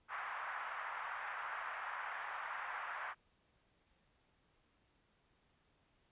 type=band-pass noise; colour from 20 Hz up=white; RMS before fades=-44 dBFS; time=0.08-3.15 s; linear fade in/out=50 ms; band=830 to 1700 Hz; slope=24 dB/octave; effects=pink hiss -75 dBFS RMS until 6.11 s + resampled to 8000 Hz